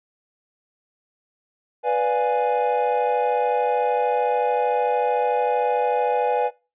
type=chord; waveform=triangle; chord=B diminished seventh; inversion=none; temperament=equal; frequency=493.9 / 587.3 / 698.5 / 830.6 Hz; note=B4 / D5 / F5 / Ab5; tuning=0 / 0 / 0 / 0 cents; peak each=-20 / -25 / -26 / -20 dBFS; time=1.83-6.51 s; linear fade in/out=50 ms; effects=noise-tail reverb RT60 0.3 s tail -22 dB re dry + resampled to 8000 Hz